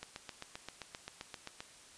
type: click train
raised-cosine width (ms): 0.2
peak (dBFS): -25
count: 13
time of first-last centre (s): 0.03-1.605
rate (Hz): 7.62
effects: white hiss -57 dBFS RMS until 1.97 s + resampled to 22050 Hz